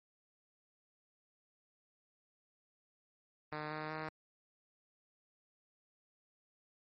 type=tone with pitch steps; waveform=5% pulse; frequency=152.1 / 154.22 / 156.38 Hz; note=D#3 / D#3 / D#3; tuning=-39 / -15 / +9 cents; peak=-28 dBFS; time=3.52-4.09 s; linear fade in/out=2 ms; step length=190 ms; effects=low-pass 3000 Hz 12 dB/octave + MP3 32 kbps